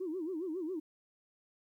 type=tone with vibrato; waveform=sine; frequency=342.4 Hz; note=F4; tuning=34 cents flat; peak=-34 dBFS; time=0-0.8 s; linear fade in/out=10 ms; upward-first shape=sine; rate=7.3 Hz; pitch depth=200 cents each way; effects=tanh soft clip ceiling -30 dBFS + 12-bit